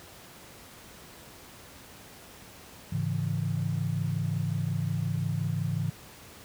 sine tone cluster, 105.5 / 139.2 / 164.8 Hz, G#2 / C#3 / E3, +28 / +8 / 0 cents, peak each -31 dBFS, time 2.92-5.9 s, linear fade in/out 5 ms, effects pink hiss -49 dBFS RMS until 6.44 s + high-pass 60 Hz 12 dB/octave

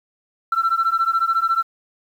sine beating tone pair, 1338 / 1352 Hz, E6 / E6, +25 / +43 cents, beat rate 14 Hz, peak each -18 dBFS, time 0.52-1.63 s, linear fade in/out 5 ms, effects tanh soft clip ceiling -12 dBFS + 8-bit

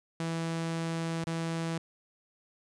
sawtooth tone with dropouts, 164.81 Hz, E3, in tune, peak -27 dBFS, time 0.2-1.78 s, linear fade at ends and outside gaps 2 ms, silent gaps 1.241-1.27 s, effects resampled to 22050 Hz

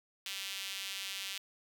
sawtooth tone with high-pass filter, 194.9 Hz, G3, 10 cents flat, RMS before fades -41 dBFS, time 0.26-1.38 s, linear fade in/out 2 ms, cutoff 3000 Hz, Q 1.9, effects none

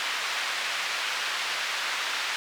pink band-pass noise, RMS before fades -30 dBFS, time 0-2.36 s, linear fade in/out 0 ms, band 1400 to 4000 Hz, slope 12 dB/octave, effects none

